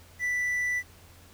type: tone with quantisation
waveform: triangle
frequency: 1975.5 Hz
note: B6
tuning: in tune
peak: -24 dBFS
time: 0.19-0.83 s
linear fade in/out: 50 ms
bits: 9
effects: added 86 Hz sine -54 dBFS peak until 1.33 s + pink hiss -55 dBFS RMS until 1.33 s